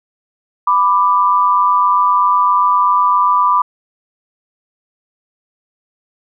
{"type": "tone pair together", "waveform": "sine", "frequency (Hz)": [992.3, 1180], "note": ["B5", "D6"], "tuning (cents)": [8, 8], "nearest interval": "minor third", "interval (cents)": 300, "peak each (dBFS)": -12, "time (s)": [0.67, 3.62], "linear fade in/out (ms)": 5, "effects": []}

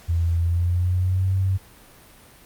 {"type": "tone with pitch glide", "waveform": "sine", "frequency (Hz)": [84.2, 95.06], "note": ["E2", "F#2"], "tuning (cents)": [37, 47], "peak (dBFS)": -18, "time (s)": [0.08, 1.58], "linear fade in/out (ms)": 20, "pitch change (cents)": 210, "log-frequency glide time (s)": [0.38, 1.32], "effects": ["pink hiss -49 dBFS RMS until 2.45 s", "Opus 48 kbps"]}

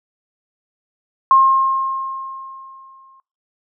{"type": "tone with exponential decay", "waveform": "sine", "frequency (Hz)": 1068, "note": "C6", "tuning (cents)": 35, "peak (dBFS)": -6, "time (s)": [1.31, 3.2], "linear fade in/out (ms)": 1, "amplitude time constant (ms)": 410, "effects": ["noise-tail reverb RT60 0.3 s tail -23 dB re dry"]}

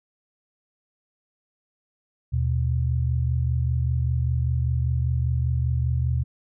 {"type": "tone pair together", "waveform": "sine", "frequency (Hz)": [78.02, 123.1], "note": ["D#2", "B2"], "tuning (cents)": [5, -5], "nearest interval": "minor sixth", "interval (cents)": 790, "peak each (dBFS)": -23, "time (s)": [2.32, 6.24], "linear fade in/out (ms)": 20, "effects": []}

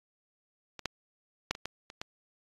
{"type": "clicks", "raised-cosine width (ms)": 0.2, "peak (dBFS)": [-24, -13, -11, -24, -17, -28, -19], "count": 7, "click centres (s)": [0.793, 0.857, 1.51, 1.551, 1.656, 1.901, 2.015], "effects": ["AAC 32 kbps"]}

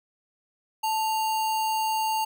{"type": "tone with sample-and-hold", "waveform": "sine", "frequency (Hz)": 880, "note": "A5", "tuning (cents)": 0, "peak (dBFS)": -23, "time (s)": [0.83, 2.25], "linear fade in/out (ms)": 10, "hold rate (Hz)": 3675, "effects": []}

